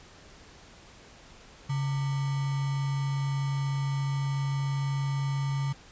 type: tone with sample-and-hold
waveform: sine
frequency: 138.4 Hz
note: C#3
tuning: 2 cents flat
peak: -26 dBFS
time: 1.69-5.73 s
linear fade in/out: 10 ms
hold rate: 1050 Hz
effects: pink hiss -52 dBFS RMS until 5.91 s + resampled to 16000 Hz